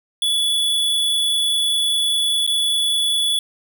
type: tone with dropouts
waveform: square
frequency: 3425 Hz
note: A7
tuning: 47 cents flat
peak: -17 dBFS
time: 0.22-3.39 s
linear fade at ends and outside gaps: 2 ms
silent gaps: 2.466-2.475 s
effects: 9-bit